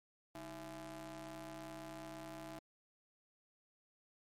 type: ring-modulated tone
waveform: sawtooth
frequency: 174.61 Hz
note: F3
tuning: in tune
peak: -40 dBFS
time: 0.35-2.59 s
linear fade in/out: 2 ms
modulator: 491 Hz
effects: MP3 64 kbps